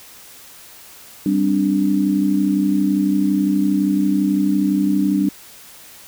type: chord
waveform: sine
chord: G suspended fourth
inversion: none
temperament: equal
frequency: 196 / 261.6 / 293.7 Hz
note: G3 / C4 / D4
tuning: 0 / 0 / 0 cents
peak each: -18 / -23 / -17 dBFS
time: 1.26-5.29 s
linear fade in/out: 2 ms
effects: white hiss -42 dBFS RMS until 6.07 s